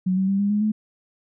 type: tone with pitch steps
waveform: sine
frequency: 185 / 190.53 / 196.23 / 202.1 / 208.1 / 214.4 Hz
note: F#3 / G3 / G3 / G#3 / G#3 / A3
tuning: 0 / -49 / +2 / -47 / +4 / -45 cents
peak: -18 dBFS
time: 0.06-0.72 s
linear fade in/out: 10 ms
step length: 110 ms
effects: none